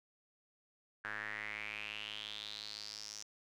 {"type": "tone with band-pass filter sweep", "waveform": "square", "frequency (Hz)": 52.9, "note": "G#1", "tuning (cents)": 33, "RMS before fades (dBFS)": -45, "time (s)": [1.04, 3.23], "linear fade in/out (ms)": 5, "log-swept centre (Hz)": [1600, 5900], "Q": 6.1, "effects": []}